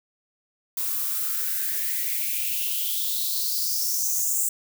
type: noise with high-pass filter sweep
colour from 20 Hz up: violet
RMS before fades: -26 dBFS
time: 0.77-4.49 s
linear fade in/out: 5 ms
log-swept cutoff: 1000 to 7700 Hz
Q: 5.7
effects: none